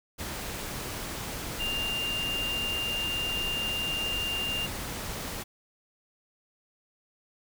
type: tone in noise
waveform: sine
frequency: 2797 Hz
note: F7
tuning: 2 cents sharp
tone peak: -29 dBFS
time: 1.59-4.67 s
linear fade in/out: 20 ms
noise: pink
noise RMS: -36 dBFS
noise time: 0.18-5.44 s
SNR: +4 dB
effects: none